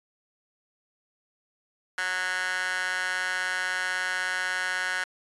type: tone with high-pass filter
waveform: 15% pulse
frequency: 183.7 Hz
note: F#3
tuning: 12 cents flat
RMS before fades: -29 dBFS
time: 1.98-5.04 s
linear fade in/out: 2 ms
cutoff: 1400 Hz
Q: 5
effects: resampled to 24000 Hz